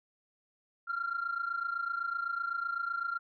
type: tone pair together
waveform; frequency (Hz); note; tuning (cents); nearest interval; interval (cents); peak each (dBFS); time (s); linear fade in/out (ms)
sine; 1365 / 1392.9; F6 / F6; -40 / -5; unison; 35; -35 / -33; 0.87-3.19; 20
effects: tanh soft clip ceiling -26 dBFS